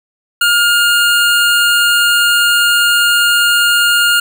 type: tone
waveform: 25% pulse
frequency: 1415 Hz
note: F6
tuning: 22 cents sharp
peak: -5 dBFS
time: 0.41-4.2 s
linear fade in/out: 5 ms
effects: none